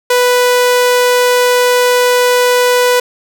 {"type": "tone", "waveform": "sawtooth", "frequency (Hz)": 493.9, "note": "B4", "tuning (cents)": 0, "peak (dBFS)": -4, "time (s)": [0.1, 3], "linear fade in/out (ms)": 5, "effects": []}